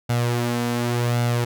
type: tone with flanger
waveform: sawtooth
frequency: 119.9 Hz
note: A#2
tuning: 49 cents sharp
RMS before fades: -22 dBFS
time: 0.09-1.45 s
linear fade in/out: 10 ms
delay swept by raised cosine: 1.4 to 4 ms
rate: 0.89 Hz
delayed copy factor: +0.5
effects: none